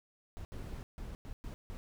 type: noise bursts at uneven times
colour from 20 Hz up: brown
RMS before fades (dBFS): -43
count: 6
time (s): 0.37-0.45 / 0.52-0.83 / 0.98-1.15 / 1.25-1.33 / 1.44-1.54 / 1.7-1.77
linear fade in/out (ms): 0
effects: none